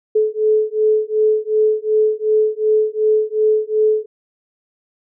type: beating tone pair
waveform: sine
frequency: 429.8 / 432.5 Hz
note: A4 / A4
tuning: -41 / -30 cents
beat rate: 2.7 Hz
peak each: -16 dBFS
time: 0.15-4.06 s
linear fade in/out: 10 ms
effects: none